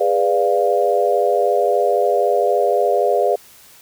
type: chord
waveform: sine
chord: G# diminished seventh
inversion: none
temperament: equal with one note detuned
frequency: 410.1 / 493.9 / 587.3 / 698.5 Hz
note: G#4 / B4 / D5 / F5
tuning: -22 / 0 / 0 / 0 cents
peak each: -19 dBFS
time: 0-3.36 s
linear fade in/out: 10 ms
effects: white hiss -46 dBFS RMS until 3.81 s

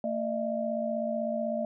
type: tone cluster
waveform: sine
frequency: 226.9 / 606 / 662 Hz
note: A#3 / D#5 / E5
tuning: -47 / -46 / +7 cents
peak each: -33 / -31 / -34 dBFS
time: 0.04-1.65 s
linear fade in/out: 2 ms
effects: none

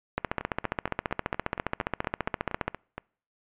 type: two click trains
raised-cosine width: 0.5 ms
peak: -11 / -19 dBFS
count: 38 / 12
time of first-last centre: 0.18-2.68 / 0.41-2.98 s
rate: 14.8 / 4.28 Hz
effects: noise-tail reverb RT60 0.5 s tail -26 dB re dry + resampled to 8000 Hz

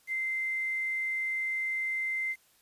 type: tone with quantisation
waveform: sine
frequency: 2080 Hz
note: C7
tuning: 11 cents flat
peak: -29 dBFS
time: 0.07-2.36 s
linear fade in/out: 50 ms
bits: 9
effects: white hiss -65 dBFS RMS until 2.61 s + resampled to 32000 Hz

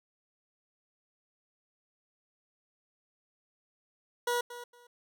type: tone with echo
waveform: 20% pulse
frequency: 483.1 Hz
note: B4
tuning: 38 cents flat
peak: -23 dBFS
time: 4.27-4.41 s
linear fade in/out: 5 ms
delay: 230 ms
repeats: 2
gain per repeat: -14 dB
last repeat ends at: 4.87 s
effects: none

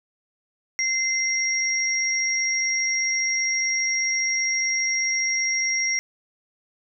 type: tone pair together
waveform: sine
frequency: 2077 / 5622 Hz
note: C7 / F8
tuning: -13 / +11 cents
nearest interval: octave + perfect fourth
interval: 1724 cents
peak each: -23 / -24 dBFS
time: 0.79-5.99 s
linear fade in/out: 0 ms
effects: none

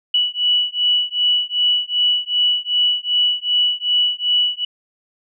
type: beating tone pair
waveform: sine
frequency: 2947 / 2949.6 Hz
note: F#7 / F#7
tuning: -8 / -6 cents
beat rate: 2.6 Hz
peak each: -18 dBFS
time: 0.14-4.65 s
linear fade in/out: 5 ms
effects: none

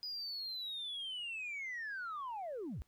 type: linear sweep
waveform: sine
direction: down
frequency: 4978 to 41.2 Hz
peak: -38 dBFS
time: 0.03-2.82 s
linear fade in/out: 0 ms
effects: tanh soft clip ceiling -37 dBFS + pink hiss -75 dBFS RMS until 2.87 s

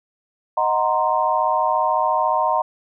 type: chord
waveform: sine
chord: C half-diminished seventh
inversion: first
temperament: equal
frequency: 622.3 / 740 / 932.3 / 1046.5 Hz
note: Eb5 / Gb5 / Bb5 / C6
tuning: 0 / 0 / 0 / 0 cents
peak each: -23 / -23 / -20 / -22 dBFS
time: 0.57-2.62 s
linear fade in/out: 5 ms
effects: none

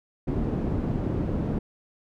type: low-pass noise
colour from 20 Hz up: white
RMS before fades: -27 dBFS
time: 0.27-1.59 s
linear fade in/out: 10 ms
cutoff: 240 Hz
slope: 12 dB/octave
effects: none

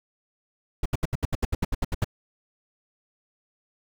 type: noise bursts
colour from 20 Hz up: brown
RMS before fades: -23 dBFS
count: 13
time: 0.83-2.045 s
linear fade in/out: 5 ms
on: 27 ms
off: 72 ms
effects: none

